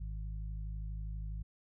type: harmonic tone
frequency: 52.3 Hz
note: G#1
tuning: 13 cents sharp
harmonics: 1 / 2 / 3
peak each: -38 / -47 / -49 dBFS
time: 0-1.43 s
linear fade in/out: 10 ms
effects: none